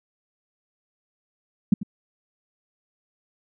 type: tone with echo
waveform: sine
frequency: 201.9 Hz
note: G#3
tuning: 49 cents flat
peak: -11 dBFS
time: 1.72-1.74 s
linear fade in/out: 5 ms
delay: 92 ms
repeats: 1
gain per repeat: -15 dB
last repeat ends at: 1.832 s
effects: none